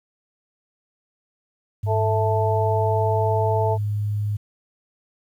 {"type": "tone with pitch glide", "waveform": "sine", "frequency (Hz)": [102.7, 104.19], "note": ["G#2", "G#2"], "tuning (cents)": [-19, 6], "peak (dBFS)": -21, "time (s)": [1.83, 4.37], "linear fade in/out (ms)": 10, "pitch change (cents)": 25, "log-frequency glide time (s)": [2.66, 3.81]}
{"type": "harmonic tone", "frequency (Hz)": 220, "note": "A3", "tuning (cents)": 0, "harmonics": [2, 3, 4], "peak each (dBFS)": [-24, -24, -24], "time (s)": [1.86, 3.78], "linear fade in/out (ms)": 50}
{"effects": ["9-bit"]}